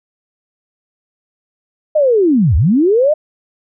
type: linear two-way sweep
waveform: sine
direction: down then up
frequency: 631 to 65 to 631 Hz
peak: -8 dBFS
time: 1.95-3.14 s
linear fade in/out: 10 ms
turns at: 2.56 s
effects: none